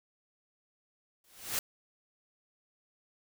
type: noise with exponential growth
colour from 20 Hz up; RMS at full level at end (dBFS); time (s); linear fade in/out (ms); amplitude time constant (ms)
white; -29; 1.24-1.59; 2; 75
effects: none